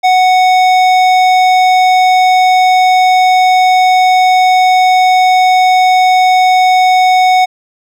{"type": "tone with hard clipping", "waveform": "sine", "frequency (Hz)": 740, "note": "F#5", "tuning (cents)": 0, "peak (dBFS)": -7, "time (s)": [0.03, 7.46], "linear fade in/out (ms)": 20, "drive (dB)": 13, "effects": []}